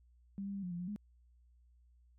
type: tone with pitch steps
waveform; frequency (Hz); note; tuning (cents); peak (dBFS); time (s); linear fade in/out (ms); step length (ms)
sine; 197.3 / 199 / 197.5 / 179.4 / 173.2 / 178.7 / 207.3; G3 / G3 / G3 / F3 / F3 / F3 / G#3; +11 / +26 / +13 / +47 / -14 / +40 / -3; -38; 0.38-0.961; 0; 83
effects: added 60 Hz sine -63 dBFS peak until 2.18 s